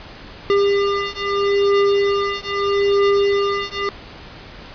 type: beating tone pair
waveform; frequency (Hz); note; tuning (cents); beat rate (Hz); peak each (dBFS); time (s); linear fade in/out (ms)
square; 400.4 / 401.18; G4 / G4; +37 / +40; 0.78; -19; 0.5-3.89; 0
effects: pink hiss -38 dBFS RMS until 4.74 s + resampled to 11025 Hz